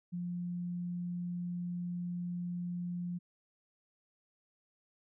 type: tone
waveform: sine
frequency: 175.9 Hz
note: F3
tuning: 13 cents sharp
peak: -35 dBFS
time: 0.12-3.19 s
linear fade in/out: 20 ms
effects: none